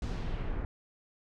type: noise with low-pass filter sweep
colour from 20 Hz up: brown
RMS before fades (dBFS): -34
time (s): 0.02-0.65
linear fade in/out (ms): 2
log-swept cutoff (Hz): 6800 to 1500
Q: 1.2
effects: none